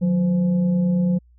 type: tone with frequency modulation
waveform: sine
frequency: 181.1 Hz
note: F#3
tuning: 37 cents flat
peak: -16 dBFS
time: 0.01-1.19 s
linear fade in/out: 20 ms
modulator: 333 Hz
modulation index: 0.38
effects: added 60 Hz sine -50 dBFS peak until 1.38 s